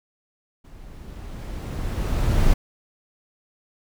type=noise with level ramp; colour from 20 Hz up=brown; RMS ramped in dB=-44 to -17 dBFS; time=0.64-2.54 s; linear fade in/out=10 ms; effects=none